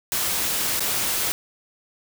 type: noise with dropouts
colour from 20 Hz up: white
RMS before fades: -24 dBFS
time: 0.12-1.32 s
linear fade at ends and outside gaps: 0 ms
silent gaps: 0.795-0.805 s
effects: none